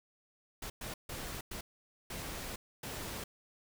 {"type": "noise bursts at uneven times", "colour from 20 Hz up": "pink", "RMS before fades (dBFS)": -42, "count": 6, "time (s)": [[0.62, 0.7], [0.81, 0.94], [1.09, 1.41], [1.51, 1.61], [2.1, 2.56], [2.83, 3.24]], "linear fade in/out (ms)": 5, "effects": []}